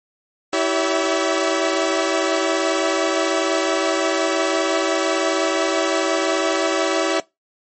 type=tone cluster; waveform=sawtooth; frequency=325.6 / 384.5 / 567 / 657 Hz; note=E4 / G4 / C#5 / E5; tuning=-21 / -33 / +39 / -6 cents; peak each=-19 dBFS; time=0.53-7.2 s; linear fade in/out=2 ms; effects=noise-tail reverb RT60 0.2 s tail -22 dB re dry + MP3 32 kbps